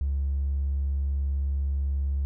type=tone with tanh clipping; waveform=triangle; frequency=69.3 Hz; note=C#2; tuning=in tune; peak=-23 dBFS; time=0.01-2.25 s; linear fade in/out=0 ms; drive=1 dB; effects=none